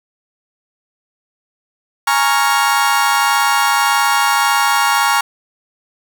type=chord; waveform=35% pulse; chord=Bb minor seventh; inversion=third; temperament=equal; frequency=830.6 / 932.3 / 1108.7 / 1396.9 Hz; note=Ab5 / Bb5 / Db6 / F6; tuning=0 / 0 / 0 / 0 cents; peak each=-16 dBFS; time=2.07-5.21 s; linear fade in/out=5 ms; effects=none